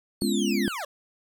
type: linear sweep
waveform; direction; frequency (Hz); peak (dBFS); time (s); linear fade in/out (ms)
25% pulse; down; 4468 to 527; -27; 0.21-0.85; 5
type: chord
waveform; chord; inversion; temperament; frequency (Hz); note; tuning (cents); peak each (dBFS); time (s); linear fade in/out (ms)
sine; C# dominant seventh; second; equal with one note detuned; 207.7 / 246.9 / 277.2 / 342.8; G#3 / B3 / C#4 / E#4; 0 / 0 / 0 / -32; -26 / -29 / -29 / -29; 0.22-0.68; 0
effects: none